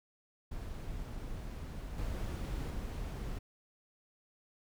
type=noise with level steps; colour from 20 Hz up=brown; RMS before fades=-42 / -37 / -39 dBFS; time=0.51-3.39 s; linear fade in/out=10 ms; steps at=1.98 / 2.7 s; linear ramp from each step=2 ms; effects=none